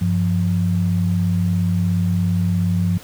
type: tone pair together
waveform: sine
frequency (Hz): 97.54 / 174.61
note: G2 / F3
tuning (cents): -8 / 0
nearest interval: minor seventh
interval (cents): 1008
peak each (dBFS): -18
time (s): 0.01-2.98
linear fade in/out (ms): 5
effects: pink hiss -41 dBFS RMS until 3.03 s + high-pass 60 Hz 12 dB/octave